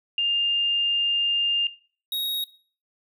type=tone pair in turn; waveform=sine / square; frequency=2807 / 3773 Hz; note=F7 / A#7; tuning=+8 / +20 cents; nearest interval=perfect fourth; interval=512 cents; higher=second; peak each=-20 / -26 dBFS; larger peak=first; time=0.18-1.67 / 2.12-2.44 s; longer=first; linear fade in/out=2 ms; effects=noise-tail reverb RT60 0.4 s tail -17 dB re dry